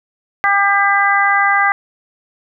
harmonic tone, 399.6 Hz, G4, 33 cents sharp, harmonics 2 / 3 / 4 / 5, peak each -16 / -16 / -16 / -16 dBFS, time 0.44-1.72 s, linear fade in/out 0 ms, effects none

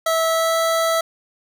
25% pulse tone with pitch glide, 652 to 656.5 Hz, E5 to E5, -19 to -7 cents, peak -13 dBFS, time 0.06-1.01 s, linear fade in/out 5 ms, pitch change +12 cents, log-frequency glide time 0.3-0.58 s, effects none

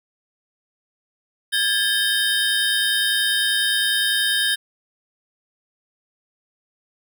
square tone cluster, 1624 / 1734 / 3103 / 3700 Hz, G#6 / A6 / G7 / A#7, -39 / -26 / -18 / -14 cents, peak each -24 / -28 / -24 / -23 dBFS, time 1.52-4.56 s, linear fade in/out 20 ms, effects none

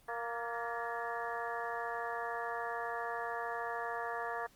harmonic tone with a mistuned harmonic, 233.1 Hz, A#3, in tune, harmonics 2 / 3 / 4 / 5 / 6 / 7 / 8, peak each -43 / -41 / -43 / -43 / -48 / -43 / -50 dBFS, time 0.08-4.47 s, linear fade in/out 10 ms, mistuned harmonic 7, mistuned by +68 cents, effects pink hiss -65 dBFS RMS until 4.55 s + Opus 32 kbps

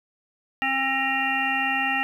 harmonic tone with a mistuned harmonic, 267.5 Hz, C4, 38 cents sharp, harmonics 1 / 3 / 5 / 7 / 9 / 10, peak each -33 / -27 / -33 / -26 / -33 / -27 dBFS, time 0.62-2.03 s, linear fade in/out 0 ms, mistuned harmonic 10, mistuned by +59 cents, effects 9-bit

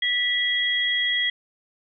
sine tone pair together, 1960 / 3296 Hz, B6 / G#7, -14 / -14 cents, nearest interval major sixth, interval 900 cents, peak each -23 dBFS, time 0.02-1.3 s, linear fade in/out 5 ms, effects none

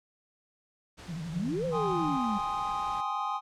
pink noise, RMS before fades -47 dBFS, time 0.97-3.02 s, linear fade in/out 20 ms
sine tone with vibrato, 164.81 Hz, E3, in tune, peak -34 dBFS, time 1.08-2.17 s, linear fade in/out 10 ms, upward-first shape sine, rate 12 Hz, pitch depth 130 cents each way
sine exponential two-way sweep, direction up then down, 155.56 to 534 to 196 Hz, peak -29 dBFS, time 1.35-2.39 s, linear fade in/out 20 ms, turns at 1.65 s
triangle chord, Ab major seventh, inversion third, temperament equal, 784 / 830.6 / 1046.5 / 1244.5 Hz, G5 / Ab5 / C6 / Eb6, 0 / 0 / 0 / 0 cents, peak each -36 / -33 / -33 / -32 dBFS, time 1.71-3.41 s, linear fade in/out 50 ms
effects low-pass 7000 Hz 12 dB/octave

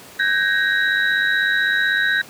sine tone cluster, 1537 / 1633 / 1870 / 3865 Hz, G6 / G#6 / A#6 / B7, -35 / -30 / +5 / -38 cents, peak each -20 / -20 / -22 / -26 dBFS, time 0.19-2.22 s, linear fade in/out 10 ms, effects pink hiss -41 dBFS RMS until 2.29 s + high-pass 150 Hz 12 dB/octave

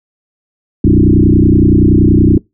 sine tone with frequency modulation, 196 Hz, G3, in tune, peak -4 dBFS, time 0.84-2.38 s, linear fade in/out 5 ms, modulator 30.6 Hz, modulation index 4.8, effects noise-tail reverb RT60 0.2 s tail -24 dB re dry

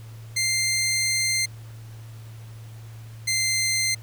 15% pulse tone pair in turn, 2093 / 2083 Hz, C7 / C7, 0 / -8 cents, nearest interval unison, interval 8 cents, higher first, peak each -15 dBFS, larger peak neither, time 0.36-1.46 / 3.27-3.95 s, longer first, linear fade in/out 10 ms, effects added 112 Hz sine -38 dBFS peak until 4.02 s + pink hiss -52 dBFS RMS until 4.02 s

